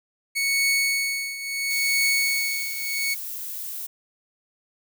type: tone with tremolo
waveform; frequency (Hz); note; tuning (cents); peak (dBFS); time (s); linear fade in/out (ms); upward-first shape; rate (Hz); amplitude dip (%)
sawtooth; 2217; C#7; 0; -15; 0.35-3.15; 20; triangle; 0.73; 80
type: noise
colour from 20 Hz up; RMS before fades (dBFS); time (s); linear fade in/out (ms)
violet; -33; 1.7-3.87; 10
effects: none